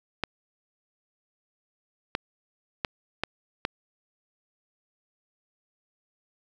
clicks, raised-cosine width 0.3 ms, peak -10 dBFS, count 5, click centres 0.237 / 2.151 / 2.848 / 3.236 / 3.651 s, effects 8-bit

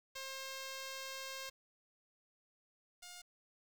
5% pulse tone pair in turn, 533 / 711.5 Hz, C5 / F5, +32 / +32 cents, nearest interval perfect fourth, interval 500 cents, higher second, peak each -32 / -39 dBFS, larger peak first, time 0.15-1.5 / 3.02-3.22 s, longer first, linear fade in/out 10 ms, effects 10-bit

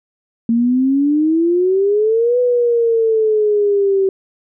sine exponential two-way sweep, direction up then down, 227.7 to 497.2 to 382.6 Hz, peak -11 dBFS, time 0.49-4.09 s, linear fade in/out 2 ms, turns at 2.39 s, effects none

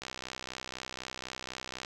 click train, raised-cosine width 0.2 ms, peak -21 dBFS, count 118, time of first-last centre 0.02-1.848 s, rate 64 Hz, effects none

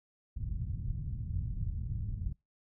white low-pass noise, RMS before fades -36 dBFS, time 0.36-2.33 s, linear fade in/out 10 ms, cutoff 120 Hz, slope 24 dB/octave, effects noise-tail reverb RT60 0.2 s tail -23 dB re dry

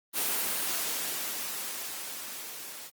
white noise with level ramp, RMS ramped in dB -28 to -43 dBFS, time 0.13-2.91 s, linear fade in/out 50 ms, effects high-pass 200 Hz 12 dB/octave + Opus 24 kbps

